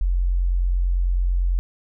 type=tone; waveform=sine; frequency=44.51 Hz; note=F1; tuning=34 cents sharp; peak=-17 dBFS; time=0.01-1.59 s; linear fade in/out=0 ms; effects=none